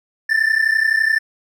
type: tone pair together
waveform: triangle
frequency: 1760 / 1791.8 Hz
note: A6 / A6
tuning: 0 / +31 cents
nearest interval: unison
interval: 31 cents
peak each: -15 dBFS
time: 0.29-1.19 s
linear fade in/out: 10 ms
effects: none

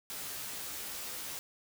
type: noise with comb filter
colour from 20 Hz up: white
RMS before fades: -41 dBFS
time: 0.1-1.39 s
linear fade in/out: 0 ms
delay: 14 ms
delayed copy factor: +0.85
effects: none

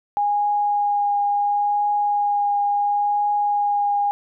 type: tone with vibrato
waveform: sine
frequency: 820 Hz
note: G#5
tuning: 22 cents flat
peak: -17 dBFS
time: 0.17-4.11 s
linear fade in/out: 0 ms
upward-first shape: triangle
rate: 0.72 Hz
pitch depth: 12 cents each way
effects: none

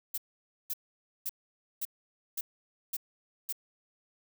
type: noise bursts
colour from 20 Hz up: violet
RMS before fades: -34 dBFS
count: 7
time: 0.14-3.526 s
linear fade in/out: 5 ms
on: 38 ms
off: 520 ms
effects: none

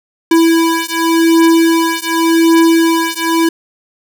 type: beating tone pair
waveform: square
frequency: 329.6 / 330.48 Hz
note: E4 / E4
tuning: 0 / +4 cents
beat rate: 0.88 Hz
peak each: -12 dBFS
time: 0.31-3.49 s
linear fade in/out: 5 ms
effects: none

